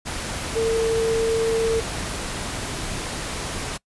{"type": "tone in noise", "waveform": "sine", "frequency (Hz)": 452.2, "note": "A4", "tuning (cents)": 47, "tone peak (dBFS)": -18, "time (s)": [0.55, 1.81], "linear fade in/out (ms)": 20, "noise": "pink", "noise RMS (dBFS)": -29, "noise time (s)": [0.05, 3.78], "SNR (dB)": 8, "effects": ["noise-tail reverb RT60 0.1 s tail -24 dB re dry", "resampled to 24000 Hz"]}